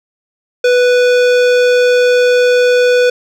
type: tone with hard clipping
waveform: sine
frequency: 493.8 Hz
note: B4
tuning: in tune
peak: -9 dBFS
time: 0.64-3.1 s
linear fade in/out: 5 ms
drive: 17 dB
effects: none